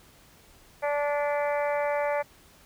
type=harmonic tone; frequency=290.6 Hz; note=D4; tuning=18 cents flat; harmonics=2 / 3 / 4 / 5 / 6 / 7 / 8; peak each=-26 / -31 / -38 / -40 / -39 / -38 / -41 dBFS; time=0.82-2.23 s; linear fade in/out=20 ms; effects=pink hiss -56 dBFS RMS until 2.65 s